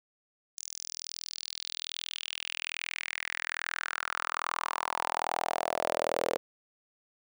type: tone with high-pass filter sweep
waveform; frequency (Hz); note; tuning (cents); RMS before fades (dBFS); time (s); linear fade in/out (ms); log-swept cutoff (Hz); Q
sawtooth; 41.2; E1; 0; -35; 0.57-6.37; 0; 6500 to 500; 3.9
effects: none